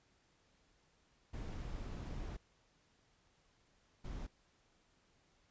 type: noise bursts at uneven times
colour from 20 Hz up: brown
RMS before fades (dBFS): -44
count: 2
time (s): 1.33-2.37 / 4.04-4.27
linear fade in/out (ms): 10
effects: pink hiss -73 dBFS RMS until 5.5 s + resampled to 16000 Hz